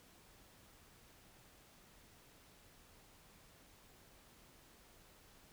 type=silence; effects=pink hiss -64 dBFS RMS until 5.52 s